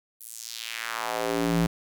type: tone with high-pass filter sweep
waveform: square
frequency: 57.2 Hz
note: A#1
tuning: 32 cents flat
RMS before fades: -29 dBFS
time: 0.2-1.67 s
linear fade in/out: 10 ms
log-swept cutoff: 12000 to 130 Hz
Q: 1.8
effects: none